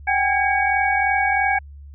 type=tone cluster; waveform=sine; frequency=764 / 807 / 1637 / 2253 Hz; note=G5 / G#5 / G#6 / C#7; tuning=-45 / -50 / -25 / +28 cents; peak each=-22 dBFS; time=0.07-1.59 s; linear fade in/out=10 ms; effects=added 71 Hz sine -37 dBFS peak until 1.94 s